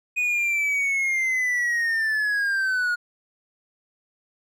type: linear sweep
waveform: triangle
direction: down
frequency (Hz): 2489 to 1431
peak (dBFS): -19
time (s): 0.16-2.96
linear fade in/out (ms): 20
effects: none